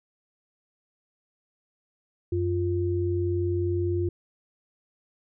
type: tone pair together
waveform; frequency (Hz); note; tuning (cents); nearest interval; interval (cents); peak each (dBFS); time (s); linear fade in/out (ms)
sine; 92.5 / 349.2; F#2 / F4; 0 / 0; octave + major seventh; 2300; -26; 2.32-4.09; 5
effects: none